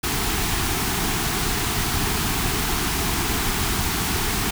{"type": "band-stop noise", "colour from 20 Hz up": "pink", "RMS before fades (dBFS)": -23, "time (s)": [0.03, 4.51], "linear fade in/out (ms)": 10, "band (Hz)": [450, 680], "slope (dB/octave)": 96, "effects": []}